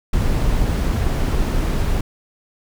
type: noise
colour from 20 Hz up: brown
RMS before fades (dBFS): -18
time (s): 0.13-2.01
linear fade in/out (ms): 5
effects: none